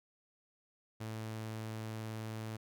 sawtooth tone, 110.2 Hz, A2, 3 cents sharp, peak -36 dBFS, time 1-2.57 s, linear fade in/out 10 ms, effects none

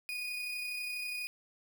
35% pulse tone with amplitude modulation, 2471 Hz, D#7, 13 cents flat, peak -33 dBFS, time 0.09-1.27 s, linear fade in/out 0 ms, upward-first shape sine, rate 32.2 Hz, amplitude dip 25%, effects none

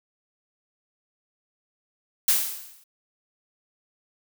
blue noise with exponential decay, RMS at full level -17 dBFS, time 2.28-2.84 s, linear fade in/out 5 ms, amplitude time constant 120 ms, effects none

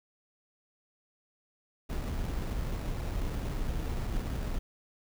brown noise with sample-and-hold, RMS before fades -33 dBFS, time 1.89-4.59 s, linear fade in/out 10 ms, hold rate 3150 Hz, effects none

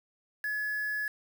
sine tone with quantisation, 1700 Hz, G#6, 40 cents sharp, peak -30 dBFS, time 0.44-1.08 s, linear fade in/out 2 ms, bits 7, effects none

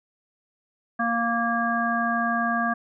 harmonic tone, 233.1 Hz, A#3, in tune, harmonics 1 / 3 / 5 / 7, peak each -27 / -27 / -27 / -27 dBFS, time 0.99-2.74 s, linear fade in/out 10 ms, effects none

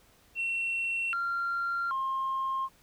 sine tone with pitch steps, 2717 / 1383 / 1065 Hz, F7 / F6 / C6, -48 / -17 / +30 cents, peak -27 dBFS, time 0.35-2.69 s, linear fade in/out 50 ms, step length 780 ms, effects tanh soft clip ceiling -25 dBFS + pink hiss -62 dBFS RMS until 2.82 s

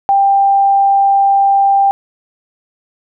sine tone, 791 Hz, G5, 15 cents sharp, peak -7 dBFS, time 0.09-1.91 s, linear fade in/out 0 ms, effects none

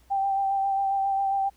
sine tone with vibrato, 784 Hz, G5, in tune, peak -22 dBFS, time 0.1-1.5 s, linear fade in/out 20 ms, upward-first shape sine, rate 7.4 Hz, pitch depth 20 cents each way, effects added 60 Hz sine -57 dBFS peak until 1.56 s + pink hiss -63 dBFS RMS until 1.56 s

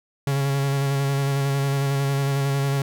45% pulse tone with vibrato, 138.59 Hz, C#3, in tune, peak -20 dBFS, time 0.27-2.82 s, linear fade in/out 2 ms, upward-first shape square, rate 11 Hz, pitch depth 17 cents each way, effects none

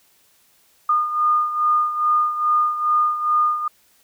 sine beating tone pair, 1219 / 1221.4 Hz, D#6 / D#6, -36 / -32 cents, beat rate 2.4 Hz, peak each -17 / -23 dBFS, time 0.89-3.68 s, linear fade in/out 5 ms, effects white hiss -58 dBFS RMS until 4.03 s

